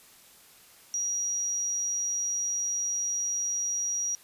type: tone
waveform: sine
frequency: 5750 Hz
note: F8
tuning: 50 cents sharp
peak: -27 dBFS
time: 0.94-4.15 s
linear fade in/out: 0 ms
effects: white hiss -55 dBFS RMS until 4.23 s + resampled to 32000 Hz